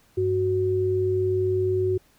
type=tone pair together; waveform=sine; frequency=98.87 / 370.7 Hz; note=G2 / F#4; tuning=+15 / +3 cents; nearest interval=octave + major seventh; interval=2288 cents; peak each=-27 / -21 dBFS; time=0.17-1.98 s; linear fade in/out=10 ms; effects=pink hiss -60 dBFS RMS until 2.18 s